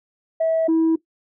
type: tone pair in turn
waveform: sine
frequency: 649 / 324.5 Hz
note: E5 / E4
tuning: -27 / -27 cents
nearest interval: octave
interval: 1200 cents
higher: first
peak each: -15 / -12 dBFS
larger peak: second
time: 0.4-0.68 / 0.68-0.96 s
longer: neither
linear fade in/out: 10 ms
effects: noise-tail reverb RT60 0.1 s tail -17 dB re dry + tanh soft clip ceiling -13 dBFS